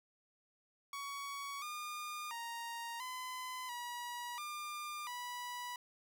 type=tone with pitch steps; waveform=sawtooth; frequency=1122 / 1212 / 933 / 1016 / 965 / 1199 / 980 Hz; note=C#6 / D#6 / A#5 / B5 / B5 / D6 / B5; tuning=+21 / -46 / +1 / +49 / -40 / +36 / -14 cents; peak=-38 dBFS; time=0.93-5.76 s; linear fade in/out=2 ms; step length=690 ms; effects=none